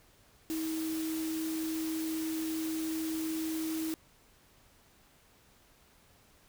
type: tone in noise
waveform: sine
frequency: 319.3 Hz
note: D#4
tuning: 45 cents sharp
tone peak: -32 dBFS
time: 0.5-3.94 s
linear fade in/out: 0 ms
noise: white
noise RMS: -43 dBFS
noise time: 0.5-3.94 s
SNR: +8 dB
effects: pink hiss -63 dBFS RMS until 6.48 s